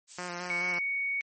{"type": "noise", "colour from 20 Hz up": "violet", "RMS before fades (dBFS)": -38, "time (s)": [0.07, 0.5], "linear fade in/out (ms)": 50}
{"type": "tone with vibrato", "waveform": "5% pulse", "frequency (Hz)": 176.8, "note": "F3", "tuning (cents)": 22, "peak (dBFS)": -24, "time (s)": [0.18, 0.79], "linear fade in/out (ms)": 5, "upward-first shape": "square", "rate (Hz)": 4.6, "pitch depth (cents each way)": 21}
{"type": "tone", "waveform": "sine", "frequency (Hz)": 2232, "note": "C#7", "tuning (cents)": 11, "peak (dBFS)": -28, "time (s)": [0.5, 1.21], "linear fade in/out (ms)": 0}
{"effects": ["MP3 32 kbps"]}